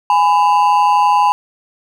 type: ring-modulated tone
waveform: triangle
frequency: 915 Hz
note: A#5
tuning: 32 cents flat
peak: -4 dBFS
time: 0.1-1.32 s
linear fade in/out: 0 ms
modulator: 86 Hz
effects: none